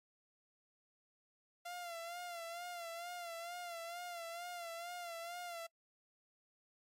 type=tone with vibrato; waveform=sawtooth; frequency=689 Hz; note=F5; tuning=24 cents flat; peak=-40 dBFS; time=1.65-5.67 s; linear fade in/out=10 ms; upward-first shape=sine; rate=2.2 Hz; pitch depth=57 cents each way; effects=noise-tail reverb RT60 0.1 s tail -26 dB re dry + MP3 64 kbps